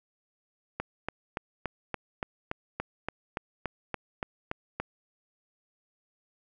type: click train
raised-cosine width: 0.5 ms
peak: -16 dBFS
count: 15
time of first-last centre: 0.8-4.8 s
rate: 3.5 Hz
effects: none